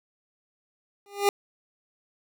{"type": "tone with exponential growth", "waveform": "25% pulse", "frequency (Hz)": 403.6, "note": "G#4", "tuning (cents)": -49, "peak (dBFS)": -12, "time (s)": [1.06, 1.29], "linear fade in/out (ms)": 1, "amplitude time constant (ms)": 49, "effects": []}